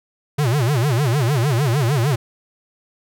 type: tone with vibrato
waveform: square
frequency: 130.81 Hz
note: C3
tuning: in tune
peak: -16 dBFS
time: 0.38-2.16 s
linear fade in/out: 10 ms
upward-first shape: sine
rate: 6.6 Hz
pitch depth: 260 cents each way
effects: none